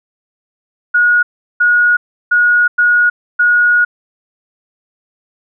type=tone bursts at uneven times; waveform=sine; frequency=1448 Hz; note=F#6; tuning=38 cents flat; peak=-7 dBFS; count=5; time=0.94-1.23 / 1.6-1.97 / 2.31-2.68 / 2.78-3.1 / 3.39-3.85 s; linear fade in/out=10 ms; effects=none